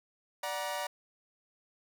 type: chord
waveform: sawtooth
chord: D augmented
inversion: none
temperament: equal with one note detuned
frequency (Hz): 587.3 / 740 / 949.2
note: D5 / F#5 / A#5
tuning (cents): 0 / 0 / +31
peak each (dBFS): -34 / -36 / -34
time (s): 0.43-0.87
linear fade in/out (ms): 5
effects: none